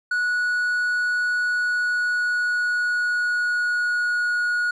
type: tone with pitch glide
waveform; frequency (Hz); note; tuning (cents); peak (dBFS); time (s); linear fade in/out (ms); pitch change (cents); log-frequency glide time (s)
triangle; 1466 to 1450.8; F#6 to F#6; -16 to -34; -18; 0.11-4.71; 5; -18; 1.44-4.4
effects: resampled to 24000 Hz